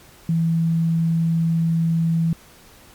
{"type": "tone", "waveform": "sine", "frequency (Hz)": 164.81, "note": "E3", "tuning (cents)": 0, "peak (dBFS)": -16, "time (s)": [0.29, 2.33], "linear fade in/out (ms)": 2, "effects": ["pink hiss -48 dBFS RMS until 2.94 s", "MP3 96 kbps"]}